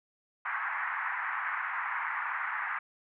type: band-pass noise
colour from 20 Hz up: white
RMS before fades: -34 dBFS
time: 0.45-2.79 s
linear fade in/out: 5 ms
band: 880 to 2000 Hz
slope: 48 dB/octave
effects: none